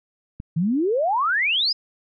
click, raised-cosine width 5 ms, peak -20 dBFS, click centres 0.401 s
sine exponential sweep, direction up, 152.2 to 5200 Hz, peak -18 dBFS, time 0.56-1.73 s, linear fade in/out 10 ms
effects none

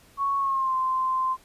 sine tone with pitch glide, 1108.7 to 1040.4 Hz, C#6 to C6, 0 to -10 cents, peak -22 dBFS, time 0.17-1.37 s, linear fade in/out 50 ms, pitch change -110 cents, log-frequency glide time 0.38-0.75 s, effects pink hiss -56 dBFS RMS until 1.44 s + resampled to 32000 Hz

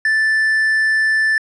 triangle tone, 1760 Hz, A6, in tune, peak -11 dBFS, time 0.05-1.38 s, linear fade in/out 2 ms, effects resampled to 24000 Hz

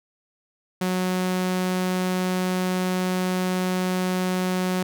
sawtooth tone, 183.7 Hz, F#3, 12 cents flat, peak -18 dBFS, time 0.81-4.83 s, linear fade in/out 5 ms, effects none

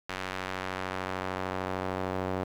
sawtooth tone with band-pass filter sweep, 93.3 Hz, F#2, 15 cents sharp, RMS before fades -34 dBFS, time 0.09-2.44 s, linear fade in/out 5 ms, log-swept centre 2000 to 610 Hz, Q 0.76, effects 9-bit

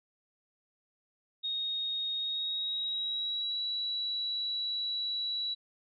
sine tone with pitch glide, 3729 to 3921 Hz, A#7 to B7, 0 to -13 cents, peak -31 dBFS, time 1.43-5.55 s, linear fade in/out 20 ms, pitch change +87 cents, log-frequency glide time 2.16-3.62 s, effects none

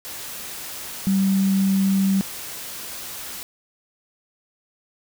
sine tone in noise, 193.7 Hz, G3, 20 cents flat, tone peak -16 dBFS, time 1.07-2.21 s, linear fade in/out 0 ms, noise white, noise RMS -34 dBFS, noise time 0.05-3.43 s, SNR +15 dB, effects none

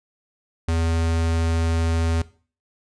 square tone, 82.41 Hz, E2, in tune, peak -20 dBFS, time 0.68-2.22 s, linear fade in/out 5 ms, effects noise-tail reverb RT60 0.4 s tail -18 dB re dry + resampled to 22050 Hz

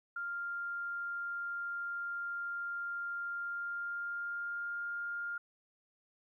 sine tone with pitch glide, 1396.9 to 1406.6 Hz, F6 to F6, 0 to +12 cents, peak -36 dBFS, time 0.16-5.38 s, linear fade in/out 5 ms, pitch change +12 cents, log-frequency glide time 3.33-4.79 s, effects 13-bit

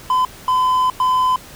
triangle tone bursts at uneven times, 1016 Hz, B5, 49 cents sharp, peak -11 dBFS, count 3, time 0.1-0.25 / 0.48-0.9 / 1-1.36 s, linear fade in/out 2 ms, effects pink hiss -39 dBFS RMS until 1.55 s

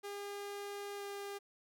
sawtooth tone with pitch glide, 404.7 to 401.9 Hz, G#4 to G4, -45 to +43 cents, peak -38 dBFS, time 0.03-1.39 s, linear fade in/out 20 ms, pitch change -12 cents, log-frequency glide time 0.97-1.03 s, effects none

